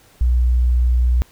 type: tone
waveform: sine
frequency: 61.1 Hz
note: B1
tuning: 18 cents flat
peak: -12 dBFS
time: 0.21-1.22 s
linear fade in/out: 0 ms
effects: pink hiss -51 dBFS RMS until 1.31 s